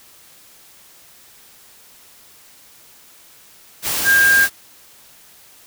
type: tone in noise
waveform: sine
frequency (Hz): 1605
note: G6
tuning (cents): +40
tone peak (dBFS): -10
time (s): 4.04-4.48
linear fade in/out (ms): 50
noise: white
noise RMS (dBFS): -21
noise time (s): 3.82-4.5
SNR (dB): +8
effects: white hiss -47 dBFS RMS until 5.66 s